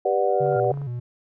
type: chord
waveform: sine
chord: G major seventh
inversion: none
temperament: just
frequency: 392 / 490 / 588 / 735 Hz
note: G4 / B4 / D5 / F#5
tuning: 0 / -14 / +2 / -12 cents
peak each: -24 dBFS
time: 0.05-0.72 s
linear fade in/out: 5 ms
type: tone with exponential growth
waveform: sine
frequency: 1400 Hz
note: F6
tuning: 4 cents sharp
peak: -31 dBFS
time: 0.22-0.6 s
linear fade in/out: 2 ms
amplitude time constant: 81 ms
type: tone with vibrato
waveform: triangle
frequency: 130.81 Hz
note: C3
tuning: in tune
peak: -25 dBFS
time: 0.4-1 s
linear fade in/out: 10 ms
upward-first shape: square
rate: 3.2 Hz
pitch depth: 130 cents each way
type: clicks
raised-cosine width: 1 ms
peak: -28 dBFS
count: 8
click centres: 0.462 / 0.526 / 0.565 / 0.644 / 0.706 / 0.74 / 0.774 / 0.817 s
effects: none